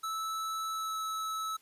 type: tone with pitch glide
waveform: square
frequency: 1310 to 1301.7 Hz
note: E6 to E6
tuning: -11 to -22 cents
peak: -34 dBFS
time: 0.03-1.57 s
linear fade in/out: 10 ms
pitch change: -11 cents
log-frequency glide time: 0.71-0.97 s
effects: white hiss -65 dBFS RMS until 1.61 s + resampled to 32000 Hz